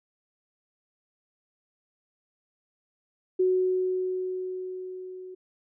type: tone with level ramp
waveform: sine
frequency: 370 Hz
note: F#4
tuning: in tune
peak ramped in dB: -19 to -39 dBFS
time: 3.39-5.35 s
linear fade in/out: 10 ms
effects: none